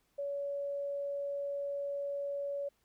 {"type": "tone", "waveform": "sine", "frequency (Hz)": 565, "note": "C#5", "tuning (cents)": 33, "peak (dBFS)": -34, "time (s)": [0.18, 2.69], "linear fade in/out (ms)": 10, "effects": ["pink hiss -75 dBFS RMS until 2.84 s"]}